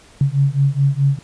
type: beating tone pair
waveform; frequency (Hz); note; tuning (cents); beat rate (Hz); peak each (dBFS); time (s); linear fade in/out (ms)
sine; 136.8 / 141.5; C#3 / C#3; -23 / +36; 4.7; -16; 0.21-1.19; 2
effects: pink hiss -47 dBFS RMS until 1.23 s + resampled to 22050 Hz